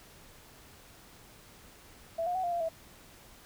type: tone with pitch steps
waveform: sine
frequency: 663 / 713 / 749 / 699 / 689 / 653 Hz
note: E5 / F5 / F#5 / F5 / F5 / E5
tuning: +10 / +36 / +21 / +1 / -24 / -17 cents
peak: -29 dBFS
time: 2.18-2.69 s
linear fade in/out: 10 ms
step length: 85 ms
effects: pink hiss -55 dBFS RMS until 3.45 s